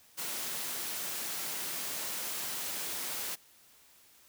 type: high-pass noise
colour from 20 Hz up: white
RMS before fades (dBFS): -37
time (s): 0.17-3.36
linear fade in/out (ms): 20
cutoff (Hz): 140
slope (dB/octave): 12
effects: white hiss -61 dBFS RMS until 4.28 s